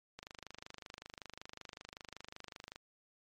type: click train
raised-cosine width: 0.2 ms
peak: -29 dBFS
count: 66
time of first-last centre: 0.19-2.759 s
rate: 25.3 Hz
effects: MP3 64 kbps